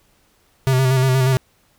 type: tone with vibrato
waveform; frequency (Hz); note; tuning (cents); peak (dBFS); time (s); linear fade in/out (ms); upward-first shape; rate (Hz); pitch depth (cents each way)
square; 130.81; C3; 0; -14; 0.67-1.37; 0; square; 8.4; 32
effects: pink hiss -59 dBFS RMS until 1.78 s